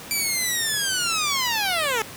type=linear sweep; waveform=10% pulse; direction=down; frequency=2349 to 420.5 Hz; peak=-13 dBFS; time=0.11-2.02 s; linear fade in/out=0 ms; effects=pink hiss -38 dBFS RMS until 2.16 s + high-pass 100 Hz 12 dB/octave